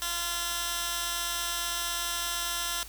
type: tone with high-pass filter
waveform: 15% pulse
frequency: 344.5 Hz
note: F4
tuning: 24 cents flat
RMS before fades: -32 dBFS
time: 0.02-2.83 s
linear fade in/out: 0 ms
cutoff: 2100 Hz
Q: 0.5
effects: added 50 Hz sine -47 dBFS peak until 2.88 s + white hiss -47 dBFS RMS until 2.88 s